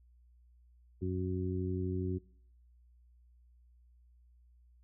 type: harmonic tone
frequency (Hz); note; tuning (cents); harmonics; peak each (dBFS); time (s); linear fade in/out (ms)
92.2; F#2; -6; 1 / 2 / 3 / 4; -35 / -39 / -40 / -38; 1.01-2.19; 20
effects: noise-tail reverb RT60 0.6 s tail -23 dB re dry + added 60 Hz sine -60 dBFS peak until 4.83 s